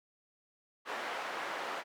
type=band-pass noise; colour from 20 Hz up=white; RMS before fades=-39 dBFS; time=0.85-1.84 s; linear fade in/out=50 ms; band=480 to 1500 Hz; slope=12 dB/octave; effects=none